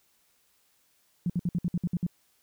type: tone bursts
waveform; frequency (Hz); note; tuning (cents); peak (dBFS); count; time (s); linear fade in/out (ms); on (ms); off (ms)
sine; 174.61; F3; 0; -24; 9; 1.26-2.066; 2; 38; 58
effects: white hiss -68 dBFS RMS until 2.42 s